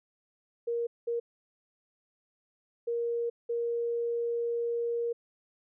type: tone bursts at uneven times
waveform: sine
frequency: 469.9 Hz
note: A#4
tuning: 14 cents sharp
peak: -28 dBFS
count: 4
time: 0.67-0.87 / 1.07-1.2 / 2.87-3.3 / 3.49-5.13 s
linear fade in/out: 10 ms
effects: none